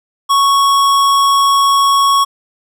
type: tone with hard clipping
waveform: sine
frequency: 1108.7 Hz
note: C#6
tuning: in tune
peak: -10 dBFS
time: 0.29-2.25 s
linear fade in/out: 20 ms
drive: 17 dB
effects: none